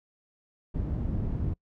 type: low-pass noise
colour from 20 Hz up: white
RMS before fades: -30 dBFS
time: 0.74-1.54 s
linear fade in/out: 10 ms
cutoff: 130 Hz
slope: 12 dB/octave
effects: noise-tail reverb RT60 0.1 s tail -25 dB re dry